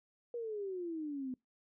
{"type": "exponential sweep", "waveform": "sine", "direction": "down", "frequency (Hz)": [484, 250.6], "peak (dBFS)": -37, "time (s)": [0.34, 1.34], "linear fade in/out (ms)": 2, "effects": ["noise-tail reverb RT60 0.2 s tail -26 dB re dry"]}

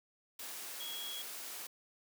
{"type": "tone in noise", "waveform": "sine", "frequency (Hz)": 3322, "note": "G#7", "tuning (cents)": 0, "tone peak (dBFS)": -42, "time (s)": [0.8, 1.22], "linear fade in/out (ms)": 5, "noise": "white", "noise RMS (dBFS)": -45, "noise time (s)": [0.39, 1.67], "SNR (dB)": 0, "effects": ["high-pass 300 Hz 12 dB/octave"]}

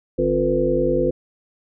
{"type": "harmonic tone with a mistuned harmonic", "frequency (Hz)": 50.4, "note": "G1", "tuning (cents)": 49, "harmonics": [1, 3, 5, 7, 9, 10], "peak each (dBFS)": [-28, -28, -25, -22, -25, -20], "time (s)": [0.18, 1.11], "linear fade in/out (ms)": 10, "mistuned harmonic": 5, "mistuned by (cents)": 60, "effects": []}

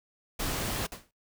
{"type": "noise", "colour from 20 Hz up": "pink", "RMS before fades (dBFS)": -32, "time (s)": [0.39, 0.87], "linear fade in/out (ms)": 10}
{"type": "noise with exponential decay", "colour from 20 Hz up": "pink", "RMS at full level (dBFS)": -37, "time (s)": [0.92, 1.11], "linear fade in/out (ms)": 1, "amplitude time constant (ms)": 41}
{"effects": ["noise-tail reverb RT60 0.2 s tail -24 dB re dry"]}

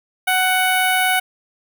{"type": "tone with notch filter", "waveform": "10% pulse", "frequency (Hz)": 744, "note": "F#5", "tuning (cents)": 9, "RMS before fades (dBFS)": -17, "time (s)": [0.27, 1.2], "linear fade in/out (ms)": 10, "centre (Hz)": 4900, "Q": 0.78, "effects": []}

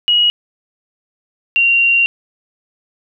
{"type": "tone pair in turn", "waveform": "sine", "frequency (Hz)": [2900, 2761], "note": ["F#7", "F7"], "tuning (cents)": [-35, -20], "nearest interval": "minor second", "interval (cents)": 85, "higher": "first", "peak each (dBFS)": -9, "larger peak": "neither", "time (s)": [[0.08, 0.3], [1.56, 2.06]], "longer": "second", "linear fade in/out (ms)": 0, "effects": []}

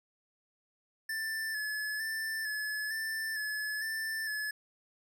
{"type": "tone with vibrato", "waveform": "square", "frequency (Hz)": 1743, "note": "A6", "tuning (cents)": -17, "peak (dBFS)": -34, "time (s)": [1.09, 4.51], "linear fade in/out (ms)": 5, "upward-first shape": "square", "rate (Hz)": 1.1, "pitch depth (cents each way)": 30, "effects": []}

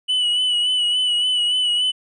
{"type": "tone with vibrato", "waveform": "triangle", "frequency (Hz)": 2960, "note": "F#7", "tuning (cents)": 0, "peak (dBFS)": -15, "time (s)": [0.08, 1.92], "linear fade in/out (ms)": 20, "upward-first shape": "sine", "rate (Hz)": 3.5, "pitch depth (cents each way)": 36, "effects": ["resampled to 24000 Hz"]}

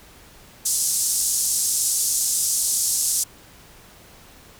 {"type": "band-pass noise", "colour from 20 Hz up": "pink", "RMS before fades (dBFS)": -22, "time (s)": [0.65, 3.24], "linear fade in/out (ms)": 10, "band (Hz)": [6200, 11000], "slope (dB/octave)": 24, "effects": ["pink hiss -48 dBFS RMS until 4.59 s"]}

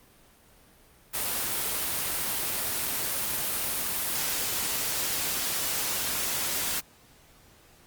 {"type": "noise", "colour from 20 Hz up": "white", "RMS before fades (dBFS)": -29, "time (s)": [1.13, 6.81], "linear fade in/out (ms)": 20, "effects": ["pink hiss -57 dBFS RMS until 7.86 s", "Opus 32 kbps"]}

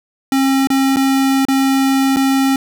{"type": "tone with dropouts", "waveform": "square", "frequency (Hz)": 269.3, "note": "C#4", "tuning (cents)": -50, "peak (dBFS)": -12, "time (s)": [0.32, 2.56], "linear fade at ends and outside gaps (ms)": 2, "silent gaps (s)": [[0.672, 0.702], [0.961, 0.968], [1.452, 1.484], [2.162, 2.168]], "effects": []}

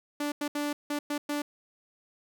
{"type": "tone bursts at uneven times", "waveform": "sawtooth", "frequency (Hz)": 292.5, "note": "D4", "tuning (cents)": -7, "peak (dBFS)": -25, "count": 6, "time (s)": [[0.2, 0.32], [0.41, 0.48], [0.55, 0.73], [0.9, 0.99], [1.1, 1.18], [1.29, 1.42]], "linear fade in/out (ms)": 5, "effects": []}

